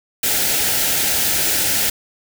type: band-stop noise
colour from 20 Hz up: white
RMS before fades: -18 dBFS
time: 0.23-1.9 s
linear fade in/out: 5 ms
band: 930 to 1300 Hz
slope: 96 dB/octave
effects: none